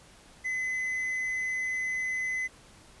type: tone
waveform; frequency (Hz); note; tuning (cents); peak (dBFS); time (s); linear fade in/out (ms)
triangle; 2027; B6; +45; -27; 0.44-2.48; 20
effects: pink hiss -55 dBFS RMS until 3 s + resampled to 24000 Hz